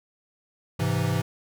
square chord, Ab augmented, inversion none, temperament equal with one note detuned, 103.83 / 130.81 / 165.39 Hz, Ab2 / C3 / E3, 0 / 0 / +6 cents, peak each -28 dBFS, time 0.79-1.22 s, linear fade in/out 10 ms, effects none

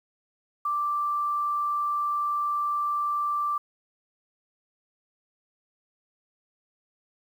sine tone with quantisation, 1174.7 Hz, D6, in tune, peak -24 dBFS, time 0.65-3.58 s, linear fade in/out 5 ms, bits 9, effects none

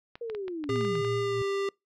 clicks, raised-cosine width 0.3 ms, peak -26 dBFS, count 11, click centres 0.155 / 0.299 / 0.349 / 0.481 / 0.64 / 0.7 / 0.759 / 0.81 / 0.85 / 0.954 / 1.048 s
sine linear sweep, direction down, 479.9 to 140 Hz, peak -32 dBFS, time 0.21-1.02 s, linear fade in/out 5 ms
sine tone with tremolo, 116.54 Hz, A#2, in tune, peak -31 dBFS, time 0.69-1.42 s, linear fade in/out 0 ms, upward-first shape sine, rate 2.9 Hz, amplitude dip 60%
square tone with pitch glide, 403.2 to 395.6 Hz, G4 to G4, +49 to +16 cents, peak -28 dBFS, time 0.69-1.69 s, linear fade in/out 2 ms, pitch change -33 cents, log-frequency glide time 1.18-1.41 s
effects noise-tail reverb RT60 0.2 s tail -26 dB re dry + low-pass 5000 Hz 12 dB/octave

